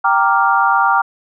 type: chord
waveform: sine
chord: G minor seventh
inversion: none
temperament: equal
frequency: 784 / 932.3 / 1174.7 / 1396.9 Hz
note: G5 / Bb5 / D6 / F6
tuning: 0 / 0 / 0 / 0 cents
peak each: -16 dBFS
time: 0.04-1.02 s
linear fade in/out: 10 ms
effects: none